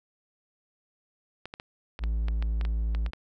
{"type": "clicks", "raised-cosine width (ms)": 0.3, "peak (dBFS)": -22, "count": 12, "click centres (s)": [1.456, 1.539, 1.599, 1.991, 2.038, 2.284, 2.425, 2.612, 2.651, 2.949, 3.063, 3.134]}
{"type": "tone", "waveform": "triangle", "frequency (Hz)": 55.3, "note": "A1", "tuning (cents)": 9, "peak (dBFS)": -23, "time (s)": [1.99, 3.11], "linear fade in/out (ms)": 50}
{"effects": []}